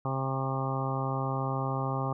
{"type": "harmonic tone with a mistuned harmonic", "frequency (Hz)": 133.6, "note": "C3", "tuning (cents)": 36, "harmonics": [1, 2, 3, 4, 5, 6, 7, 8, 9], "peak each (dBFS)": [-31, -38, -40, -39, -41, -37, -41, -38, -39], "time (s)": [0.05, 2.13], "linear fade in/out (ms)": 2, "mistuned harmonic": 8, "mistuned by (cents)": 18, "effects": []}